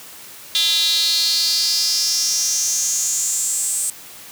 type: tone with high-pass filter sweep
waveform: square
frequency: 185.2 Hz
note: F#3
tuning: 2 cents sharp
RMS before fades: -19 dBFS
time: 0.55-3.9 s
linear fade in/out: 0 ms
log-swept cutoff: 3600 to 8400 Hz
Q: 6.5
effects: white hiss -39 dBFS RMS until 4.31 s + high-pass 80 Hz 12 dB/octave